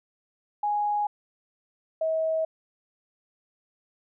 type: tone pair in turn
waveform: sine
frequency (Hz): 830 / 640.9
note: G#5 / E5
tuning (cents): -1 / -49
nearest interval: major third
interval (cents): 448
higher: first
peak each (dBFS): -23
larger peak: neither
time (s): 0.63-1.07 / 2.01-2.45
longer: neither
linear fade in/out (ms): 5
effects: none